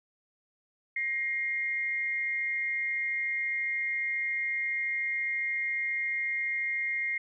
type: tone pair together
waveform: sine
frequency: 1889.7 / 2124 Hz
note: A#6 / C7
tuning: +23 / +25 cents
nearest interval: major second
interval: 202 cents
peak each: -35 / -29 dBFS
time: 0.96-7.18 s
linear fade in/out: 5 ms
effects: none